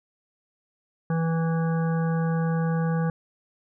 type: harmonic tone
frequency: 164.1 Hz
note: E3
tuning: 8 cents flat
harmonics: 1 / 3 / 5 / 7 / 9 / 10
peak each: -22 / -32 / -36 / -39 / -41 / -42 dBFS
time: 1.1-3.1 s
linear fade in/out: 2 ms
effects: none